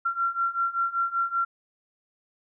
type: beating tone pair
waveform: sine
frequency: 1366 / 1371.2 Hz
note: F6 / F6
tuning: -39 / -32 cents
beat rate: 5.2 Hz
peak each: -28 / -26 dBFS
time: 0.05-1.45 s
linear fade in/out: 10 ms
effects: none